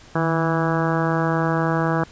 harmonic tone with a mistuned harmonic, 164 Hz, E3, 9 cents flat, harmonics 1 / 2 / 3 / 4 / 5 / 6 / 7 / 8 / 9 / 10, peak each -22 / -25 / -27 / -28 / -29 / -30 / -30 / -31 / -32 / -32 dBFS, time 0.15-2.04 s, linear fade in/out 5 ms, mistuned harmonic 1, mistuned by -56 cents, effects pink hiss -47 dBFS RMS until 2.11 s + resampled to 16000 Hz

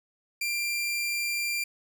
sawtooth tone, 2376 Hz, D7, 20 cents sharp, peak -24 dBFS, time 0.41-1.64 s, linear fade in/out 5 ms, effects none

